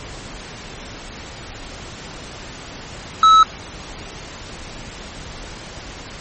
sine tone with hard clipping, 1300 Hz, E6, 24 cents flat, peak -8 dBFS, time 3.23-3.43 s, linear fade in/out 2 ms, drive 6 dB, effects pink hiss -34 dBFS RMS until 6.2 s + MP3 32 kbps

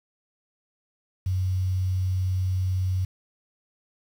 sine tone with quantisation, 93 Hz, F#2, 9 cents sharp, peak -22 dBFS, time 1.26-3.05 s, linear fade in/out 5 ms, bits 8, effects none

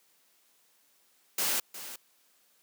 white noise with echo, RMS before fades -29 dBFS, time 1.38-1.6 s, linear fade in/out 5 ms, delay 360 ms, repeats 1, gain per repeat -13 dB, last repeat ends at 1.96 s, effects white hiss -67 dBFS RMS until 2.62 s + high-pass 200 Hz 12 dB/octave

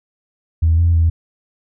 sine tone with pitch steps, 81.5 / 84.8 / 82.4 Hz, E2 / E2 / E2, -19 / +50 / 0 cents, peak -9 dBFS, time 0.62-1.1 s, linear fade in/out 10 ms, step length 160 ms, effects tanh soft clip ceiling -6 dBFS

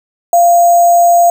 sine tone with sample-and-hold, 691 Hz, F5, 19 cents flat, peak -4 dBFS, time 0.33-1.3 s, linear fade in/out 2 ms, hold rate 7350 Hz, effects none

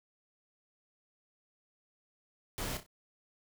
pink noise with echo, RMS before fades -38 dBFS, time 2.58-2.77 s, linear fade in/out 0 ms, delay 31 ms, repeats 3, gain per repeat -9 dB, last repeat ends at 2.863 s, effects none

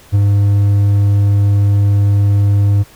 triangle tone with ADSR envelope, 101.1 Hz, G#2, 46 cents flat, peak -4 dBFS, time 0.12-2.84 s, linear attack 29 ms, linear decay 20 ms, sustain -2 dB, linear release 26 ms, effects pink hiss -43 dBFS RMS until 2.95 s

